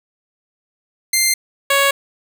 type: tone pair in turn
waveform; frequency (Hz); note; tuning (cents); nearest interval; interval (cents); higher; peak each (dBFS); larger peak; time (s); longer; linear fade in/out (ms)
10% pulse; 2093 / 555.7; C7 / C#5; 0 / +4; octave + major seventh; 2296; first; -4; neither; 1.13-1.34 / 1.7-1.91; neither; 5
effects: none